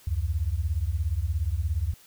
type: beating tone pair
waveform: sine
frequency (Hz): 70.5 / 87.5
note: C#2 / F2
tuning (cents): +30 / +4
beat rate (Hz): 17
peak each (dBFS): -27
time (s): 0.07-1.94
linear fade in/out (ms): 5
effects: white hiss -55 dBFS RMS until 2.06 s